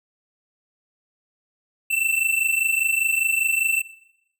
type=tone pair together; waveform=square; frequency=2661 / 2686 Hz; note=E7 / E7; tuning=+16 / +32 cents; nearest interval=unison; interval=16 cents; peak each=-23 dBFS; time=1.9-3.82 s; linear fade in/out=10 ms; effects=noise-tail reverb RT60 0.8 s tail -18 dB re dry